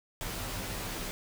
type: noise with comb filter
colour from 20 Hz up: pink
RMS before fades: -37 dBFS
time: 0.21-1.11 s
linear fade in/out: 0 ms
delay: 14 ms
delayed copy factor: -0.95
effects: none